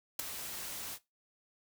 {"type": "noise with ADSR envelope", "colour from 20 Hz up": "white", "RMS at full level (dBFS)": -31, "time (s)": [0.19, 0.99], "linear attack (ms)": 5, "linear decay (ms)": 9, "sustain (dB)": -11, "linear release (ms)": 60, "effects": ["noise-tail reverb RT60 0.2 s tail -18 dB re dry"]}